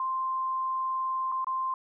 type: tone with dropouts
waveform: sine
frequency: 1046.5 Hz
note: C6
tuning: in tune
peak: -27 dBFS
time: 0-1.74 s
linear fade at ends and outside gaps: 2 ms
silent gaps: 1.318-1.321 / 1.445-1.469 s
effects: none